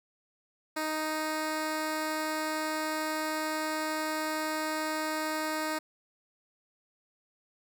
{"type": "tone", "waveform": "10% pulse", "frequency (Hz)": 311.1, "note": "D#4", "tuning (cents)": 0, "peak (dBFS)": -22, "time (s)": [0.76, 5.79], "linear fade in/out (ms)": 10, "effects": []}